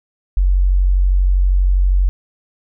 sine tone, 46.25 Hz, F#1, in tune, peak -10 dBFS, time 0.37-2.09 s, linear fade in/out 0 ms, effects none

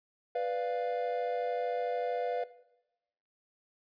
triangle chord, B diminished, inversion none, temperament equal, 493.9 / 587.3 / 698.5 Hz, B4 / D5 / F5, 0 / 0 / 0 cents, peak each -30 / -36 / -32 dBFS, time 0.35-2.44 s, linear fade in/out 5 ms, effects noise-tail reverb RT60 0.9 s tail -17 dB re dry + resampled to 11025 Hz

